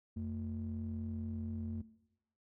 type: ring-modulated tone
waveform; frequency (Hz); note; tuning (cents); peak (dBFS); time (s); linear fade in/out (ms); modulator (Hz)
triangle; 67.9; C#2; -35; -32; 0.16-1.82; 10; 156
effects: noise-tail reverb RT60 0.9 s tail -19 dB re dry